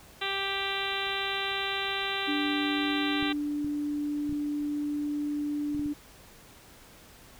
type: harmonic tone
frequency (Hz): 392.5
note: G4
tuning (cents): +2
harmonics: 1 / 2 / 3 / 4 / 5 / 6 / 7 / 8 / 9 / 10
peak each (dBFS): -38 / -38 / -38 / -38 / -38 / -38 / -38 / -38 / -38 / -38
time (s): 0.21-3.33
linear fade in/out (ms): 10
type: tone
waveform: sine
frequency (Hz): 293.7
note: D4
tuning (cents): 0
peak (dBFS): -28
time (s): 2.27-5.94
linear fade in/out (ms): 20
type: clicks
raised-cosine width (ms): 5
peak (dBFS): -29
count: 7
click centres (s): 3.227 / 3.646 / 4.294 / 4.326 / 5.748 / 5.795 / 5.86
effects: pink hiss -53 dBFS RMS until 7.39 s